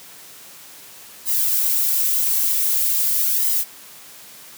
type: noise with flanger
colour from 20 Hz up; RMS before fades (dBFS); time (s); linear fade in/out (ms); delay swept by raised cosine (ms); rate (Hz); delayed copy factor
violet; -19; 1.25-3.65; 50; 0.98 to 6.28; 0.45; +0.7
effects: white hiss -42 dBFS RMS until 4.57 s + high-pass 100 Hz 12 dB/octave